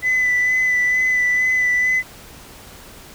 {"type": "tone with vibrato", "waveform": "sine", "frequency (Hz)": 2000, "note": "B6", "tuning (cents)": 21, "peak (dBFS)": -13, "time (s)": [0.02, 2.03], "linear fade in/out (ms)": 50, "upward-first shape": "sine", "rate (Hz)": 2.2, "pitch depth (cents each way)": 19, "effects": ["tanh soft clip ceiling -12 dBFS", "pink hiss -41 dBFS RMS until 3.14 s"]}